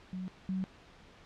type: tone pair in turn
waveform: sine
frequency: 185 / 188.34 Hz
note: F#3 / F#3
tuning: 0 / +31 cents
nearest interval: unison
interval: 31 cents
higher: second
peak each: -36 / -31 dBFS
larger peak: second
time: 0.13-0.28 / 0.49-0.64 s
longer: neither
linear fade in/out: 0 ms
effects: pink hiss -57 dBFS RMS until 1.25 s + low-pass 4000 Hz 12 dB/octave